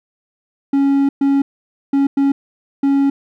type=tone bursts at uneven times; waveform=triangle; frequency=277.2 Hz; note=C#4; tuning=in tune; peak=-9 dBFS; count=5; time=0.73-1.09 / 1.21-1.42 / 1.93-2.07 / 2.17-2.32 / 2.83-3.1 s; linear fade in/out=5 ms; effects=none